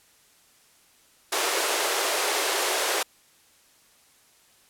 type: high-pass noise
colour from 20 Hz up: pink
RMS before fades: -25 dBFS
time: 1.32-3.03 s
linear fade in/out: 5 ms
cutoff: 360 Hz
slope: 48 dB/octave
effects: white hiss -59 dBFS RMS until 4.69 s + low-pass 12000 Hz 12 dB/octave